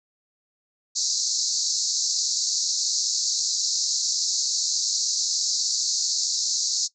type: band-pass noise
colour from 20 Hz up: white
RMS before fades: -25 dBFS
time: 0.95-6.88 s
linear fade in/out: 20 ms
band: 4100 to 7100 Hz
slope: 96 dB/octave
effects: noise-tail reverb RT60 0.1 s tail -18 dB re dry